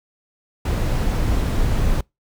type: noise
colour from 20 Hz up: brown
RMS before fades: -19 dBFS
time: 0.65-2.01 s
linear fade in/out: 5 ms
effects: noise-tail reverb RT60 0.2 s tail -26 dB re dry